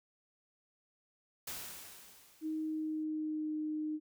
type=noise with exponential decay; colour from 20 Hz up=white; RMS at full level=-41 dBFS; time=1.47-3.04 s; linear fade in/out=5 ms; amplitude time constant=340 ms
type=tone with pitch glide; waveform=sine; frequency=313.5 to 307.2 Hz; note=D#4 to D#4; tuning=+13 to -22 cents; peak=-34 dBFS; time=2.41-4 s; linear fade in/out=50 ms; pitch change=-35 cents; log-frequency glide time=2.59-3.56 s
effects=none